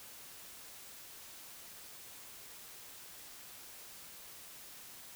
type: silence
effects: white hiss -52 dBFS RMS until 5.15 s